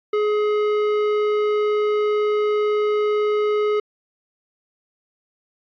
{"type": "tone with tanh clipping", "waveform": "sine", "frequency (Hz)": 421, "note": "G#4", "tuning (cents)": 24, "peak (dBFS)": -19, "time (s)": [0.13, 3.8], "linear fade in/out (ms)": 5, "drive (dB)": 13, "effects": ["AAC 64 kbps"]}